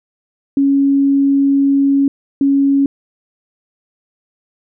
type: tone bursts at uneven times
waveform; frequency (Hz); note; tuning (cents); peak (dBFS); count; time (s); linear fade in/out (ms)
sine; 277.2; C#4; 0; -9; 2; 0.57-2.08 / 2.41-2.86; 2
effects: none